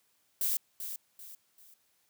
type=noise with echo; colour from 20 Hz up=violet; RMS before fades=-30 dBFS; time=0.41-0.57 s; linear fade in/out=2 ms; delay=390 ms; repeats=3; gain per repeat=-9 dB; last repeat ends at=1.74 s; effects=white hiss -72 dBFS RMS until 2.09 s + high-pass 60 Hz 12 dB/octave